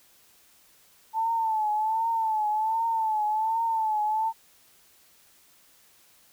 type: tone with vibrato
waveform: sine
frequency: 880 Hz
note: A5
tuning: in tune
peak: -23 dBFS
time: 1.13-4.33 s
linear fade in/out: 50 ms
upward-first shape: triangle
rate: 1.3 Hz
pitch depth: 81 cents each way
effects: white hiss -59 dBFS RMS until 6.32 s